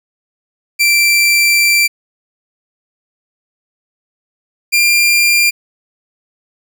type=tone pair in turn; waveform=sawtooth; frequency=2349 / 2390 Hz; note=D7 / D7; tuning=0 / +30 cents; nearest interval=unison; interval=30 cents; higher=second; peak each=-5 dBFS; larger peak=neither; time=0.79-1.88 / 4.72-5.51 s; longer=first; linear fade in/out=20 ms; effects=none